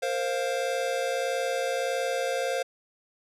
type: chord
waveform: square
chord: Bb suspended second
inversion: none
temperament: equal with one note detuned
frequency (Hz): 466.2 / 527.8 / 698.5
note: Bb4 / C5 / F5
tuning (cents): 0 / +15 / 0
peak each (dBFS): -34 / -29 / -33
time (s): 0.02-2.63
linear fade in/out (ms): 10
effects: low-pass 10000 Hz 12 dB/octave